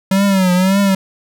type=tone with vibrato; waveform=square; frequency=189.5 Hz; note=F#3; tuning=42 cents sharp; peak=-11 dBFS; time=0.11-0.95 s; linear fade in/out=5 ms; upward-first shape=triangle; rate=1.8 Hz; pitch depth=110 cents each way; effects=none